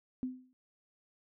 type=tone with exponential decay; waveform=sine; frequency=255.2 Hz; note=C4; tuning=43 cents flat; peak=-30 dBFS; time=0.23-0.53 s; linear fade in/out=0 ms; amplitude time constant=64 ms; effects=none